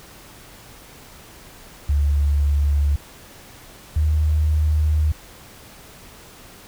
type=tone pair in turn; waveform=sine; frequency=72 / 76.7 Hz; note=D2 / D#2; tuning=-34 / -24 cents; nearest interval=minor second; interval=110 cents; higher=second; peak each=-15 / -15 dBFS; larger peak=neither; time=1.89-2.96 / 3.96-5.12 s; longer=second; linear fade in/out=5 ms; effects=pink hiss -44 dBFS RMS until 6.67 s